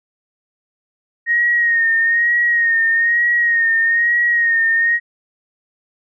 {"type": "tone with vibrato", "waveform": "sine", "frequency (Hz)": 1864.7, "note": "A#6", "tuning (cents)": 0, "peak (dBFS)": -12, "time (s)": [1.26, 5], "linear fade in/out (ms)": 50, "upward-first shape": "sine", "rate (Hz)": 1.1, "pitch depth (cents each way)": 41, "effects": []}